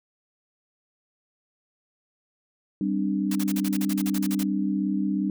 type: chord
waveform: sine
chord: G suspended fourth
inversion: none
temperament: equal with one note detuned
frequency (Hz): 196 / 261.6 / 298.5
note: G3 / C4 / D4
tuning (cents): 0 / 0 / +28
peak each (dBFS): -25 / -31 / -27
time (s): 2.81-5.3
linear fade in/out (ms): 2
type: noise bursts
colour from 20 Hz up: white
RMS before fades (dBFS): -34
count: 14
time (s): 3.31-4.433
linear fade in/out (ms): 5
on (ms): 44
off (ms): 39
effects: none